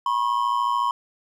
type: ring-modulated tone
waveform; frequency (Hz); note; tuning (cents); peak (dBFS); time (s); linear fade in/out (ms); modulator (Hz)
triangle; 1027; C6; -33; -15; 0.06-0.91; 2; 56.9
effects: none